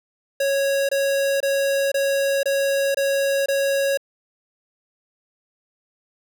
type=tone bursts; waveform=square; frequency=552 Hz; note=C#5; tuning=7 cents flat; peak=-19 dBFS; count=7; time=0.4-3.974 s; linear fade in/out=5 ms; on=490 ms; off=24 ms; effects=none